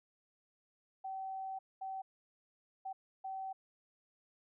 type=tone bursts at uneven times; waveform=sine; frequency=767 Hz; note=G5; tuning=38 cents flat; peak=-39 dBFS; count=4; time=1.04-1.59 / 1.81-2.02 / 2.85-2.93 / 3.24-3.53 s; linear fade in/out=10 ms; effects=none